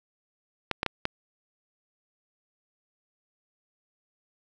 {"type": "clicks", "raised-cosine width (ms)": 0.3, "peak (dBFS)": -10, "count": 4, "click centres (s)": [0.713, 0.831, 0.863, 1.054], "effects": []}